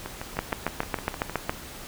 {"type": "two click trains", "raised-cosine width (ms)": 0.5, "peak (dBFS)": [-9, -18], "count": [9, 9], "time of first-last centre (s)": [[0.39, 1.495], [0.06, 1.296]], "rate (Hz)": [7.24, 6.47], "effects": ["pink hiss -41 dBFS RMS until 1.87 s"]}